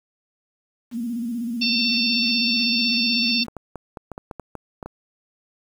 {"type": "tone with vibrato", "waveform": "sine", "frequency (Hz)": 235.3, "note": "A#3", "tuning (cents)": 16, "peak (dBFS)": -24, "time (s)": [0.91, 3.47], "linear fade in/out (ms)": 50, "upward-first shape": "square", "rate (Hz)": 16, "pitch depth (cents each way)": 67}
{"type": "harmonic tone", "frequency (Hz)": 897, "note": "A5", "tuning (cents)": 33, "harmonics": [3, 4, 5, 6], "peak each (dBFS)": [-24, -27, -23, -26], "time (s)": [1.61, 3.44], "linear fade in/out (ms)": 10}
{"type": "clicks", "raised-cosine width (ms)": 1, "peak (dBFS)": -19, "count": 11, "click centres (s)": [3.483, 3.567, 3.757, 3.972, 4.117, 4.179, 4.312, 4.397, 4.553, 4.828, 4.86]}
{"effects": ["8-bit"]}